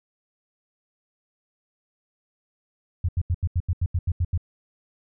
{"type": "tone bursts", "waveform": "sine", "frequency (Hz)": 87.31, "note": "F2", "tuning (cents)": 0, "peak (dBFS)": -19, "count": 11, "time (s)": [3.04, 4.377], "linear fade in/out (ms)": 5, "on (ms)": 47, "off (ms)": 82, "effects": []}